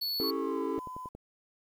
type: tone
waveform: square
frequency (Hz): 4422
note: C#8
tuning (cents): -5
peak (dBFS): -31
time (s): 0.01-0.31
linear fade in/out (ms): 10
type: chord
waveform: triangle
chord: A dominant seventh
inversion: first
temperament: just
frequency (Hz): 275 / 330 / 396 / 440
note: C#4 / E4 / G4 / A4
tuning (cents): -14 / +2 / +18 / 0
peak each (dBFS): -34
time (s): 0.2-0.79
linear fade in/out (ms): 0
type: tone with pitch glide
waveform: sine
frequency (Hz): 1108.7 to 1010.8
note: C#6 to B5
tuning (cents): 0 to +40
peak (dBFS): -39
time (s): 0.23-1.09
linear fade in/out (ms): 10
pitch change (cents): -160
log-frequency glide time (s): 0.36-0.62
type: click train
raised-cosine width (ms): 2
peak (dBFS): -31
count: 5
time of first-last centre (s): 0.78-1.15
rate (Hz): 10.8
effects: 10-bit